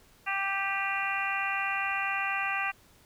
harmonic tone with a mistuned harmonic, 392 Hz, G4, in tune, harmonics 2 / 3 / 4 / 5 / 6 / 7, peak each -35 / -35 / -35 / -35 / -35 / -35 dBFS, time 0.26-2.72 s, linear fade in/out 20 ms, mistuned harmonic 6, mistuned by +38 cents, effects pink hiss -60 dBFS RMS until 3.05 s

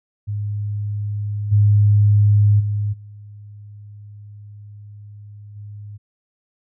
sine tone with level steps, 103.5 Hz, G#2, 5 cents flat, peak -21 / -10 / -18 / -36 / -32 dBFS, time 0.27-5.98 s, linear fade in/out 20 ms, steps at 1.51 / 2.59 / 2.92 / 5.55 s, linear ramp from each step 20 ms, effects none

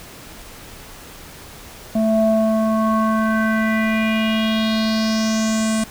square tone with low-pass filter sweep, 220 Hz, A3, in tune, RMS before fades -18 dBFS, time 1.95-5.84 s, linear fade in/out 5 ms, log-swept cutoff 540 to 8800 Hz, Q 3.9, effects pink hiss -39 dBFS RMS until 5.9 s

